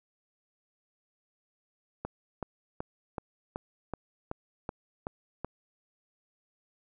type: click train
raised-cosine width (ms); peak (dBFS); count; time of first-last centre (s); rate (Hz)
1; -20; 10; 2.05-5.446; 2.65
effects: none